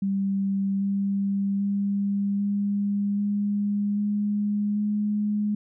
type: tone with pitch steps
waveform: sine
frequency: 196 / 198.05 / 200.1 / 202.2 / 204.3 / 206.5 / 208.6 Hz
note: G3 / G3 / G3 / G#3 / G#3 / G#3 / G#3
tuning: 0 / +18 / +36 / -46 / -28 / -10 / +8 cents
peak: -22 dBFS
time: 0.02-5.55 s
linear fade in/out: 5 ms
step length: 790 ms
effects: none